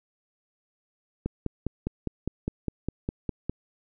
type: click train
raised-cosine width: 3 ms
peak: -15 dBFS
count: 12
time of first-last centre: 1.26-3.496 s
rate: 4.92 Hz
effects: none